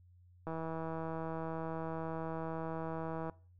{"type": "click train", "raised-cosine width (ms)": 1, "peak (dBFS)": -27, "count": 459, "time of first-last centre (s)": [0.47, 3.297], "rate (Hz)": 162, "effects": ["noise-tail reverb RT60 0.4 s tail -21 dB re dry", "added 89 Hz sine -59 dBFS peak until 3.59 s"]}